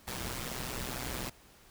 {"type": "noise with amplitude modulation", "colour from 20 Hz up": "pink", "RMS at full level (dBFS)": -35, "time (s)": [0.07, 1.3], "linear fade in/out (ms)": 10, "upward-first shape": "sine", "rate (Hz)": 126, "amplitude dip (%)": 75, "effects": ["pink hiss -59 dBFS RMS until 1.7 s"]}